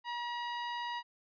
sawtooth tone, 957 Hz, A#5, 45 cents sharp, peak -32 dBFS, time 0.04-1.03 s, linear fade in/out 50 ms, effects resampled to 11025 Hz

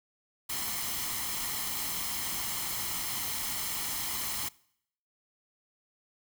white noise with comb filter, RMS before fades -34 dBFS, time 0.49-4.49 s, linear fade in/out 10 ms, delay 0.96 ms, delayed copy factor +0.55, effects noise-tail reverb RT60 0.7 s tail -23 dB re dry

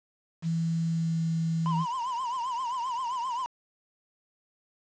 sine tone with pitch glide, 164.81 to 163.67 Hz, E3 to E3, 0 to -12 cents, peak -25 dBFS, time 0.42-1.86 s, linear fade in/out 50 ms, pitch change -12 cents, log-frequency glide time 0.88-1.19 s
triangle tone with vibrato, 987.8 Hz, B5, in tune, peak -27 dBFS, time 1.66-3.46 s, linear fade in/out 0 ms, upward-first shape triangle, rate 7.6 Hz, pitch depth 140 cents each way
effects resampled to 16000 Hz + 8-bit

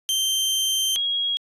sawtooth / sine tone pair in turn, 3135 / 3297 Hz, G7 / G#7, -1 / -13 cents, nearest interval minor second, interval 88 cents, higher second, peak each -17 / -21 dBFS, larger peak first, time 0.09-0.96 / 0.96-1.37 s, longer first, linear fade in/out 0 ms, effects resampled to 32000 Hz

